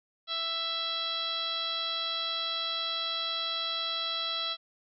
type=harmonic tone; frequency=662 Hz; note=E5; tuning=7 cents sharp; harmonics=1 / 2 / 3 / 4 / 5 / 6 / 7 / 8; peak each=-44 / -38 / -46 / -45 / -34 / -34 / -45 / -46 dBFS; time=0.27-4.57 s; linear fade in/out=50 ms; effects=none